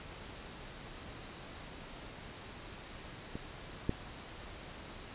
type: clicks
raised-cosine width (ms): 3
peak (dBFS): -26 / -17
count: 2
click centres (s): 3.355 / 3.894
effects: pink hiss -48 dBFS RMS until 5.14 s + resampled to 8000 Hz